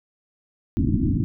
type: low-pass noise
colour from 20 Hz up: white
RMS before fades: -21 dBFS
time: 0.77-1.24 s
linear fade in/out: 0 ms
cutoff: 320 Hz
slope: 96 dB/octave
effects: none